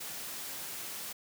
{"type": "high-pass noise", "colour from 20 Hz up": "white", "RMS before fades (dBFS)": -41, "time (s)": [0, 1.13], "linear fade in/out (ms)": 10, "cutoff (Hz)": 100, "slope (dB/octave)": 12, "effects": []}